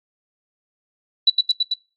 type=tone with echo; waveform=sine; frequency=3951 Hz; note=B7; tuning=in tune; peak=-9 dBFS; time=1.27-1.3 s; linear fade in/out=5 ms; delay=110 ms; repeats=4; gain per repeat=-2 dB; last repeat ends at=1.74 s; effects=noise-tail reverb RT60 0.3 s tail -22 dB re dry + AAC 48 kbps